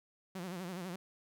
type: tone with vibrato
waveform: sawtooth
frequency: 180.5 Hz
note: F#3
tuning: 43 cents flat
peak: -36 dBFS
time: 0.35-0.96 s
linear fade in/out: 5 ms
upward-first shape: sine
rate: 12 Hz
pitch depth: 110 cents each way
effects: none